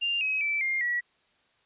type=tone with pitch steps; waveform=sine; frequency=2794 / 2547 / 2322 / 2117 / 1930.5 Hz; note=F7 / D#7 / D7 / C7 / B6; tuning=0 / +40 / -20 / +20 / -40 cents; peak=-25 dBFS; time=0.01-1.01 s; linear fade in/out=20 ms; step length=200 ms; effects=white hiss -67 dBFS RMS until 1.65 s + resampled to 8000 Hz